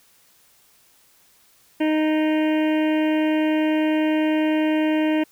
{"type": "harmonic tone with a mistuned harmonic", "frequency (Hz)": 310, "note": "D#4", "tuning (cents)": -6, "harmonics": [1, 2, 3, 5, 6, 7, 8, 9, 10], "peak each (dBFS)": [-18, -26, -32, -37, -35, -38, -37, -37, -42], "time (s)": [1.8, 5.24], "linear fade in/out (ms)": 10, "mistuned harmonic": 8, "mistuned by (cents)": -20, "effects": ["white hiss -57 dBFS RMS until 5.31 s"]}